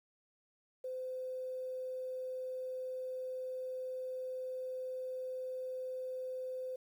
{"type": "tone with quantisation", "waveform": "sine", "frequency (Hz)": 513, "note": "C5", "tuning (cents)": -34, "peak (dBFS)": -38, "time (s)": [0.84, 6.76], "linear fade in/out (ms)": 5, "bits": 11, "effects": []}